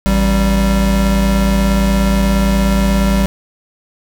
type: tone pair together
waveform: square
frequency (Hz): 54.58 / 194.5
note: A1 / G3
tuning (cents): -13 / -13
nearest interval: octave + minor seventh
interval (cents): 2200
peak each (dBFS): -14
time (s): 0.06-3.26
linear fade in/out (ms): 0
effects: none

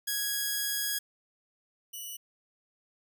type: tone pair in turn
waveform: 5% pulse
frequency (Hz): 1657 / 2952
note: G#6 / F#7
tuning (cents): -4 / -5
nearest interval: minor seventh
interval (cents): 999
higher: second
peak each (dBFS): -18 / -30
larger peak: first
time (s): 0.07-0.99 / 1.93-2.17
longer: first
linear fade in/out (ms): 10
effects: none

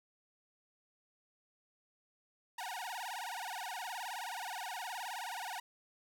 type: tone with vibrato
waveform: sawtooth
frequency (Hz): 833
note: G#5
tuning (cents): +5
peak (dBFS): -36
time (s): 2.58-5.6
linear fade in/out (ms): 5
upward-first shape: sine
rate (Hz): 19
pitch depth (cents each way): 260
effects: 12-bit

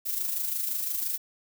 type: noise with amplitude modulation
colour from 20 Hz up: violet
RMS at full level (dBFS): -28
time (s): 0.05-1.18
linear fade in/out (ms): 20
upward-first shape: sine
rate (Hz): 25.8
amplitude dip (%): 50
effects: none

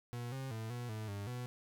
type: tone with pitch steps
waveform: 40% pulse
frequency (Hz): 120.4 / 133.5 / 111.2 / 121.5 / 108.7 / 100.8 / 123.5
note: B2 / C3 / A2 / B2 / A2 / G2 / B2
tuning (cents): -44 / +35 / +19 / -28 / -21 / +49 / 0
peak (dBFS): -39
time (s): 0.13-1.46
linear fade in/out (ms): 0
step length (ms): 190
effects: none

